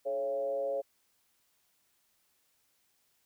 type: tone with frequency modulation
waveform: sine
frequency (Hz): 552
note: C#5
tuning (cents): -7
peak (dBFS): -30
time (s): 0.05-0.82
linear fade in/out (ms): 20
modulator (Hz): 126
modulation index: 0.71
effects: white hiss -73 dBFS RMS until 3.25 s